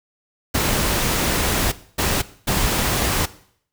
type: noise bursts at uneven times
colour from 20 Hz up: pink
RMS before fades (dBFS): -20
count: 3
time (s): 0.54-1.72 / 1.98-2.22 / 2.47-3.26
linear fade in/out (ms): 10
effects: noise-tail reverb RT60 0.6 s tail -17 dB re dry